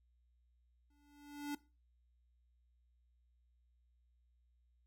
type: tone with exponential growth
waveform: square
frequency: 290.1 Hz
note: D4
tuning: 21 cents flat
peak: -37 dBFS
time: 0.9-1.55 s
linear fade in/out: 5 ms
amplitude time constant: 140 ms
effects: noise-tail reverb RT60 0.3 s tail -19 dB re dry + added 60 Hz sine -70 dBFS peak until 4.86 s